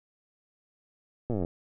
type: slowing click train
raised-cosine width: 2 ms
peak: -18 dBFS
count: 16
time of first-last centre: 1.3-1.449 s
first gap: 8 ms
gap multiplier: 1.03
effects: none